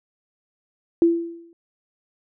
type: tone with exponential decay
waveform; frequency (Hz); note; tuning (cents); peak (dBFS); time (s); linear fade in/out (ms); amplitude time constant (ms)
sine; 336.9; E4; +38; -10; 1.02-1.53; 1; 110
effects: none